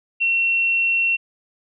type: tone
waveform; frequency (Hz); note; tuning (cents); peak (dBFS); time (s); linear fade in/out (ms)
sine; 2720; F7; -46; -16; 0.2-1.17; 20
effects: none